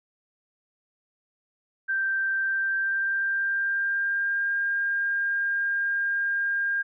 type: tone with pitch glide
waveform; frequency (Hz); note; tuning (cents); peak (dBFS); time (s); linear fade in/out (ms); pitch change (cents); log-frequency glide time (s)
sine; 1568 to 1607.4; G6 to G6; 0 to +43; -23; 1.88-6.83; 20; +43; 2.38-4.55
effects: none